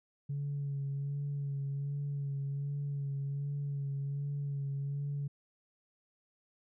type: tone with vibrato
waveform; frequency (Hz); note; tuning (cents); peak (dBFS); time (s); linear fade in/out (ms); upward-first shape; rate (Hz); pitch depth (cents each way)
sine; 140.9; C#3; +29; -32; 0.29-5.28; 10; sine; 1.3; 25
effects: tanh soft clip ceiling -30 dBFS